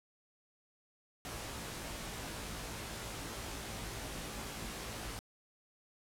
pink noise with comb filter, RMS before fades -43 dBFS, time 1.25-5.19 s, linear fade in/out 0 ms, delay 18 ms, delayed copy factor +0.75, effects low-pass 12000 Hz 12 dB/octave

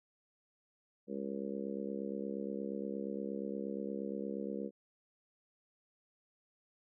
harmonic tone, 68.5 Hz, C#2, 20 cents flat, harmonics 3 / 4 / 5 / 6 / 7 / 8, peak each -41 / -45 / -45 / -46 / -43 / -49 dBFS, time 1.07-4.71 s, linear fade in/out 50 ms, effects none

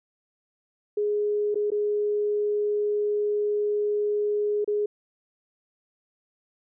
sine tone with dropouts, 416.2 Hz, G#4, 4 cents sharp, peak -22 dBFS, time 0.97-4.86 s, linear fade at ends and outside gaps 5 ms, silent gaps 1.545-1.555 / 1.704-1.717 / 4.645-4.676 s, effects none

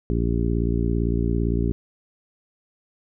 harmonic tone, 57.7 Hz, A#1, 17 cents flat, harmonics 1 / 2 / 3 / 4 / 5 / 6 / 7, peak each -23 / -26 / -28 / -29 / -30 / -31 / -31 dBFS, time 0.1-1.72 s, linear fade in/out 0 ms, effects none

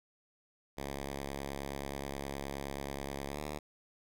5% pulse tone with pitch glide, 69.5 to 74.49 Hz, C#2 to D2, +5 to +25 cents, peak -27 dBFS, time 0.77-3.59 s, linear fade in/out 10 ms, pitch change +120 cents, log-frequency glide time 3.28-3.4 s, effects none

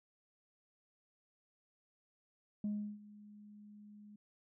sine tone with ADSR envelope, 208.2 Hz, G#3, 5 cents sharp, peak -32 dBFS, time 2.64-4.16 s, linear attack 3 ms, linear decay 340 ms, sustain -21 dB, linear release 5 ms, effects tanh soft clip ceiling -32 dBFS

